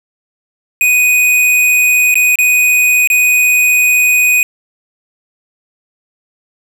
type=tone with dropouts; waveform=square; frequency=2489 Hz; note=D#7; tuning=in tune; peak=-8 dBFS; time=0.81-4.43 s; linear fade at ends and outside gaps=1 ms; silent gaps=2.142-2.155 / 2.356-2.387 / 3.074-3.101 s; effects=7-bit